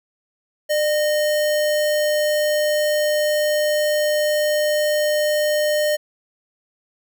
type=tone with sample-and-hold; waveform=sine; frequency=601 Hz; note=D5; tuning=40 cents sharp; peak=-16 dBFS; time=0.69-5.97 s; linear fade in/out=20 ms; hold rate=2450 Hz; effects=none